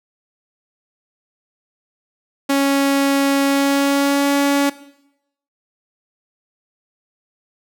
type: tone with pitch glide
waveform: sawtooth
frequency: 277.2 to 281.9 Hz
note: C#4 to C#4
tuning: 0 to +29 cents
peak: -10 dBFS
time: 2.49-4.7 s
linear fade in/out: 10 ms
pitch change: +29 cents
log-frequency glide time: 3.45-4.3 s
effects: noise-tail reverb RT60 0.8 s tail -17 dB re dry